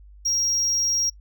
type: tone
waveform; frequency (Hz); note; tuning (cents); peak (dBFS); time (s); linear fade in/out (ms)
triangle; 5620; F8; +10; -19; 0.25-1.1; 10
effects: noise-tail reverb RT60 0.1 s tail -23 dB re dry + added 50 Hz sine -44 dBFS peak until 1.2 s